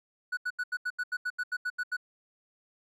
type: tone bursts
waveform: triangle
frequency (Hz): 1476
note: F#6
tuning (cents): -5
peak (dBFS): -27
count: 13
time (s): 0.32-1.968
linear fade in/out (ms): 10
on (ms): 52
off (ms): 81
effects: none